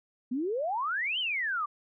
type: exponential two-way sweep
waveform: sine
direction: up then down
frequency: 235.2 to 3180 to 1145 Hz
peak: -28 dBFS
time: 0.31-1.66 s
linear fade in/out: 10 ms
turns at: 1.19 s
effects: none